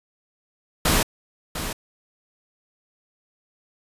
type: noise with echo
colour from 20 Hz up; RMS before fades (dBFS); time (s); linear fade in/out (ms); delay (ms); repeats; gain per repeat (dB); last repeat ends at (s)
pink; -19; 0.85-1.03; 5; 700; 1; -10; 1.73
effects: resampled to 32000 Hz